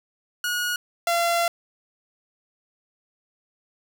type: tone pair in turn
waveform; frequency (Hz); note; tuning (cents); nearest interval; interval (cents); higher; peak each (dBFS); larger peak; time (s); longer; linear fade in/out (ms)
sawtooth; 1450 / 684.3; F#6 / F5; -35 / -35; octave + minor second; 1300; first; -20 / -16; second; 0.44-0.76 / 1.07-1.48; second; 2
effects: none